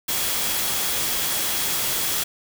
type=tone in noise; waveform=sine; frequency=3322 Hz; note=G#7; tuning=in tune; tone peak=-35 dBFS; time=0.08-2.24 s; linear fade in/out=10 ms; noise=white; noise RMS=-24 dBFS; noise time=0.08-2.24 s; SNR=-14 dB; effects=none